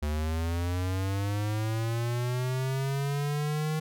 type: linear sweep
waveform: square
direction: up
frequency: 73.42 to 156.7 Hz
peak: -28 dBFS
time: 0.02-3.8 s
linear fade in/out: 10 ms
effects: none